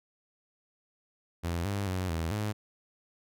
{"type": "tone with pitch steps", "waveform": "sawtooth", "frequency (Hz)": [85.1, 100.2, 92.6, 81.9, 105.4], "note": ["F2", "G2", "F#2", "E2", "G#2"], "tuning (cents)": [-44, 38, 2, -11, 26], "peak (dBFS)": -26, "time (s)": [1.43, 2.53], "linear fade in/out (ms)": 20, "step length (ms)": 220, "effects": []}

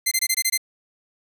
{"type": "tone bursts", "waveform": "10% pulse", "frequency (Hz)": 2075, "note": "C7", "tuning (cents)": -15, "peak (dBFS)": -9, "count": 7, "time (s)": [0.06, 0.577], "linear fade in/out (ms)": 10, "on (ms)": 55, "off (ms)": 22, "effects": []}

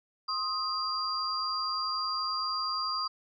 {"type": "tone cluster", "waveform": "sine", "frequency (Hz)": [1062, 1257, 4766], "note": ["C6", "D#6", "D8"], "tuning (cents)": [25, 17, 25], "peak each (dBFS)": [-36, -34, -32], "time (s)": [0.28, 3.08], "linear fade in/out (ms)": 10, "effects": []}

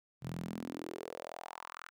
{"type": "tone with high-pass filter sweep", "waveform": "sawtooth", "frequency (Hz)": 42.02, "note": "E1", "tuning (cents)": 34, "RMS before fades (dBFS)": -44, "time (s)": [0.21, 1.91], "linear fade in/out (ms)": 50, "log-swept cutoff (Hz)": [130, 1500], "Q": 3.8, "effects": []}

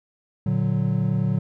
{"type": "chord", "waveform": "triangle", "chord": "Bb augmented", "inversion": "none", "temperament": "equal", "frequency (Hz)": [116.54, 146.83, 185], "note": ["Bb2", "D3", "F#3"], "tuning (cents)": [0, 0, 0], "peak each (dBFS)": -22, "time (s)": [0.46, 1.39], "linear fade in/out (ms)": 5, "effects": []}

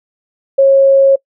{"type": "tone", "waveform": "sine", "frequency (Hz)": 545, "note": "C#5", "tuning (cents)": -29, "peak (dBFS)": -4, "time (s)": [0.58, 1.16], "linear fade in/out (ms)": 10, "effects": ["noise-tail reverb RT60 0.1 s tail -25 dB re dry"]}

